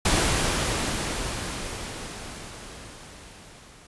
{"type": "noise with level ramp", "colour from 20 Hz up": "pink", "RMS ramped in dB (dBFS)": [-21, -50], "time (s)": [0.05, 3.87], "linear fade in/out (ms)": 5, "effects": ["resampled to 24000 Hz"]}